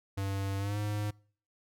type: tone with pitch glide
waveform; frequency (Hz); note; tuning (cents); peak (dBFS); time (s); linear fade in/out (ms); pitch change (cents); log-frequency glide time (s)
square; 98 to 104.43; G2 to G#2; 0 to +10; -32; 0.17-1.11; 10; +110; 0.58-0.78
effects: noise-tail reverb RT60 0.5 s tail -25 dB re dry